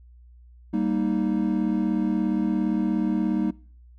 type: chord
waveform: triangle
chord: Eb major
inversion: first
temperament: equal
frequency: 196 / 233.1 / 311.1 Hz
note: G3 / Bb3 / Eb4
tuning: 0 / 0 / 0 cents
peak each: -24 dBFS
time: 0.73-3.51 s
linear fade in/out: 10 ms
effects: noise-tail reverb RT60 0.5 s tail -24 dB re dry + added 60 Hz sine -47 dBFS peak until 3.98 s